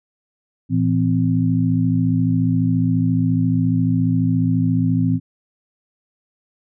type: tone cluster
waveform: sine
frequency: 113.1 / 167.5 / 259.3 Hz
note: A2 / E3 / C4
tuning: +48 / +28 / -15 cents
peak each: -19 dBFS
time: 0.69-5.2 s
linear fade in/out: 50 ms
effects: none